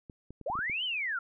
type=clicks; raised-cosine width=3 ms; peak=-32 dBFS; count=7; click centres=0.098 / 0.306 / 0.413 / 0.5 / 0.554 / 0.59 / 0.698 s
type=linear two-way sweep; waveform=sine; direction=up then down; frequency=478.7 to 3136 to 1340 Hz; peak=-30 dBFS; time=0.46-1.19 s; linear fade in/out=5 ms; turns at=0.84 s
effects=none